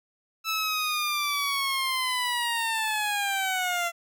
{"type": "linear sweep", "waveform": "15% pulse", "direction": "down", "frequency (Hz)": [1318.5, 679], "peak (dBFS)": -19, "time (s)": [0.44, 3.92], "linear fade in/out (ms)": 50, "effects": []}